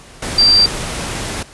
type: tone in noise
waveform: sine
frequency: 4699 Hz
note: D8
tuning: in tune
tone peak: -7 dBFS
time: 0.38-0.66 s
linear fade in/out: 5 ms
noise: pink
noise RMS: -23 dBFS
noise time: 0.22-1.43 s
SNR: +13 dB
effects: pink hiss -40 dBFS RMS until 1.53 s + resampled to 24000 Hz